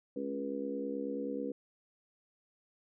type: harmonic tone with a mistuned harmonic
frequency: 69.3 Hz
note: C#2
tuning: in tune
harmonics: 3 / 4 / 5 / 6 / 7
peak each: -43 / -38 / -46 / -44 / -39 dBFS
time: 0.16-1.52 s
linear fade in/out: 5 ms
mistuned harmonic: 3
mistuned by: +20 cents
effects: none